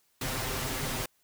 pink noise with comb filter, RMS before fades -33 dBFS, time 0.21-1.06 s, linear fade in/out 5 ms, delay 7.7 ms, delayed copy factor +0.65, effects white hiss -70 dBFS RMS until 1.23 s

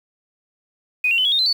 sine tone with pitch steps, 2489 / 2746 / 3029 / 3342 / 3686 / 4067 / 4486 Hz, D#7 / F7 / F#7 / G#7 / A#7 / C8 / C#8, 0 / -30 / +40 / +10 / -20 / -50 / +20 cents, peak -15 dBFS, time 1.04-1.53 s, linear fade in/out 5 ms, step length 70 ms, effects 7-bit

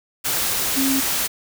sine tone in noise, 269.1 Hz, C4, 49 cents sharp, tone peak -19 dBFS, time 0.76-1.01 s, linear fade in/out 20 ms, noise white, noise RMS -22 dBFS, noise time 0.24-1.28 s, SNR 0 dB, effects none

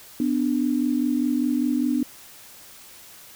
sine tone pair together, 250 / 295 Hz, B3 / D4, +21 / +8 cents, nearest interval minor third, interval 287 cents, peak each -22 / -23 dBFS, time 0.2-2.03 s, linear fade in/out 2 ms, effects white hiss -46 dBFS RMS until 3.35 s

